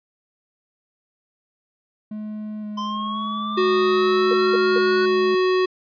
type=tone with vibrato; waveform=triangle; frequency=211.8 Hz; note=G#3; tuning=34 cents sharp; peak=-26 dBFS; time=2.11-5.35 s; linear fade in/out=5 ms; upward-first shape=square; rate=0.96 Hz; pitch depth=11 cents each way
type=linear sweep; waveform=square; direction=up; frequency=1032 to 1480 Hz; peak=-26 dBFS; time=2.77-5.06 s; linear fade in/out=10 ms
type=tone; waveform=square; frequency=370 Hz; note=F#4; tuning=in tune; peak=-17 dBFS; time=3.57-5.66 s; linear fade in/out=10 ms
type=tone bursts; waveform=sine; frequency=466.2 Hz; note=A#4; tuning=in tune; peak=-19 dBFS; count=3; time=4.31-4.782 s; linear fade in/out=2 ms; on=24 ms; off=200 ms
effects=resampled to 11025 Hz

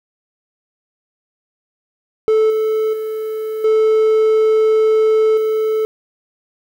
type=tone with level steps; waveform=triangle; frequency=437 Hz; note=A4; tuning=12 cents flat; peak=-8 / -12 / -18 / -8 / -12 dBFS; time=2.28-5.85 s; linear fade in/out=0 ms; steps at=2.5 / 2.93 / 3.64 / 5.37 s; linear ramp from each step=5 ms; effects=7-bit

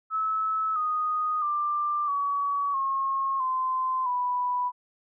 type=tone with pitch steps; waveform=sine; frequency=1299 / 1241.1 / 1185.7 / 1132.8 / 1082.3 / 1034 / 987.9 Hz; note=E6 / D#6 / D6 / C#6 / C#6 / C6 / B5; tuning=-26 / -5 / +16 / +37 / -42 / -21 / 0 cents; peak=-24 dBFS; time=0.1-4.72 s; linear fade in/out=50 ms; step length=660 ms; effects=none

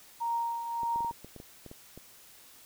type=tone with tremolo; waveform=sine; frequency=932.3 Hz; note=A#5; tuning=in tune; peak=-27 dBFS; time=0.2-1.12 s; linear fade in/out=20 ms; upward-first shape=triangle; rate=1.7 Hz; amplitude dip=60%
type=clicks; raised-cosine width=2 ms; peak=-32 dBFS; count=11; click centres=0.833 / 0.96 / 1.006 / 1.047 / 1.111 / 1.246 / 1.363 / 1.401 / 1.663 / 1.714 / 1.976 s
effects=white hiss -55 dBFS RMS until 2.65 s

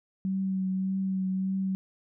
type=tone with vibrato; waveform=sine; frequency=189.9 Hz; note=F#3; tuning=45 cents sharp; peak=-26 dBFS; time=0.25-1.75 s; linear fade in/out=0 ms; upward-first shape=triangle; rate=1.7 Hz; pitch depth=22 cents each way; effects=none

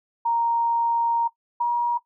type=tone pair in turn; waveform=sine; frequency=932 / 953.2 Hz; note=A#5 / A#5; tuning=-1 / +38 cents; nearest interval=unison; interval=39 cents; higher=second; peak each=-19 dBFS; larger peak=neither; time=0.25-1.28 / 1.6-1.98 s; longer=first; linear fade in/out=10 ms; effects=noise-tail reverb RT60 0.1 s tail -17 dB re dry

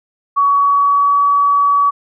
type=tone with pitch glide; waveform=sine; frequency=1127 to 1138.1 Hz; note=C#6 to C#6; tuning=+28 to +45 cents; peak=-9 dBFS; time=0.36-1.91 s; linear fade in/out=20 ms; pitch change=+17 cents; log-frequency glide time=0.49-1.23 s; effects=none

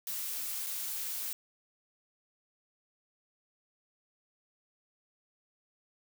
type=noise with dropouts; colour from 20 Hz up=blue; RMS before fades=-37 dBFS; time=0.07-1.33 s; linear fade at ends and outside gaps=1 ms; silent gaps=0.664-0.668 s; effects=none

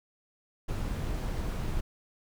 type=noise; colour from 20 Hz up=brown; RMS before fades=-32 dBFS; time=0.68-1.81 s; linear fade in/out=10 ms; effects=none

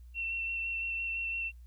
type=tone with vibrato; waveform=sine; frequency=2706 Hz; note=E7; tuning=45 cents sharp; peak=-32 dBFS; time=0.14-1.52 s; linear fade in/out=50 ms; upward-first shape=square; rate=5.9 Hz; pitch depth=11 cents each way; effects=added 60 Hz sine -48 dBFS peak until 1.66 s + white hiss -75 dBFS RMS until 1.66 s

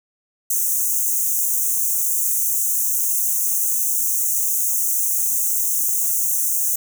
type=high-pass noise; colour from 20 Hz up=white; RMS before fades=-20 dBFS; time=0.5-6.76 s; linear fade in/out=5 ms; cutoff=6000 Hz; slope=96 dB/octave; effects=none

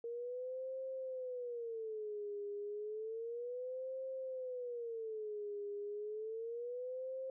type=tone with vibrato; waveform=sine; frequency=463.6 Hz; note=A#4; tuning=10 cents flat; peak=-40 dBFS; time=0.04-7.3 s; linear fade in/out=2 ms; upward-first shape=sine; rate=0.31 Hz; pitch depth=220 cents each way; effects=none

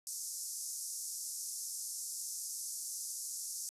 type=band-pass noise; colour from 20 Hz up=pink; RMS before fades=-42 dBFS; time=0.07-3.69 s; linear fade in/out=0 ms; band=5400 to 12000 Hz; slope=48 dB/octave; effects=resampled to 32000 Hz

